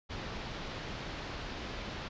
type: low-pass noise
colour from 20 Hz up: pink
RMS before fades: -41 dBFS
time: 0.09-2.09 s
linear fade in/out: 20 ms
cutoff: 4800 Hz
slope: 24 dB/octave
effects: resampled to 16000 Hz